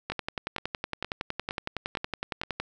two click trains, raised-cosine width 0.3 ms, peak -17 / -14 dBFS, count 6 / 28, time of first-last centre 0.12-2.435 / 0.1-2.6 s, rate 2.16 / 10.8 Hz, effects none

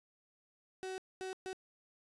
35% pulse tone bursts at uneven times, 376.4 Hz, F#4, 30 cents sharp, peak -38 dBFS, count 3, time 0.83-0.98 / 1.21-1.33 / 1.46-1.53 s, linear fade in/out 0 ms, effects resampled to 22050 Hz

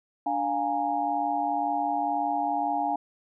sine tone cluster, 291.8 / 704 / 826 / 931 Hz, D4 / F5 / G#5 / A#5, -11 / +14 / -10 / -2 cents, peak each -33 / -29 / -27 / -36 dBFS, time 0.26-2.96 s, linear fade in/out 5 ms, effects none

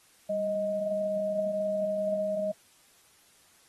sine tone pair together, 197.03 / 625 Hz, G3 / D#5, +9 / +8 cents, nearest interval octave + minor sixth, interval 1999 cents, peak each -37 / -27 dBFS, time 0.29-2.52 s, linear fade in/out 10 ms, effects white hiss -61 dBFS RMS until 3.68 s + AAC 32 kbps

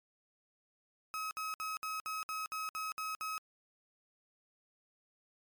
35% pulse tone bursts, 1277 Hz, D#6, 45 cents sharp, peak -35 dBFS, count 10, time 1.14-3.38 s, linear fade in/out 0 ms, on 170 ms, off 60 ms, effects MP3 96 kbps

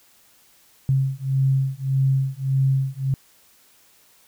sine beating tone pair, 133.6 / 135.3 Hz, C3 / C#3, +36 / -42 cents, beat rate 1.7 Hz, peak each -21 dBFS, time 0.89-3.14 s, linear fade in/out 0 ms, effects white hiss -56 dBFS RMS until 4.27 s

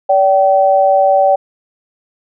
sine tone pair together, 575.2 / 770 Hz, D5 / G5, -36 / -31 cents, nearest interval perfect fourth, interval 505 cents, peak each -10 dBFS, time 0.09-1.36 s, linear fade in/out 10 ms, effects none

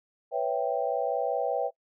sine chord, C# half-diminished seventh, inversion third, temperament equal, 493.9 / 554.4 / 659.3 / 784 Hz, B4 / C#5 / E5 / G5, 0 / 0 / 0 / 0 cents, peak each -31 dBFS, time 0.31-1.71 s, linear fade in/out 50 ms, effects noise-tail reverb RT60 0.1 s tail -24 dB re dry

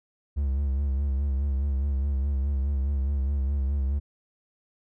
triangle tone with vibrato, 69 Hz, C#2, 7 cents flat, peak -21 dBFS, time 0.36-4 s, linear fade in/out 20 ms, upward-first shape sine, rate 4.8 Hz, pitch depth 70 cents each way, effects none

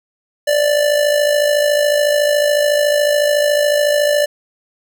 square tone with amplitude modulation, 587.3 Hz, D5, in tune, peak -10 dBFS, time 0.47-4.26 s, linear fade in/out 10 ms, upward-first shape sine, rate 53.9 Hz, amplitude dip 55%, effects none

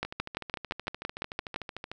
two click trains, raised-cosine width 0.3 ms, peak -14 / -21 dBFS, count 10 / 26, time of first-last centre 0.03-1.561 / 0.05-1.916 s, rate 5.88 / 13.4 Hz, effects none

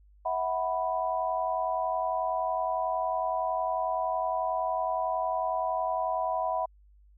sine chord, E suspended second, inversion none, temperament equal with one note detuned, 649.1 / 740 / 987.8 Hz, E5 / F#5 / B5, -27 / 0 / 0 cents, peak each -31 dBFS, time 0.25-6.66 s, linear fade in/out 10 ms, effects added 50 Hz sine -55 dBFS peak until 7.17 s

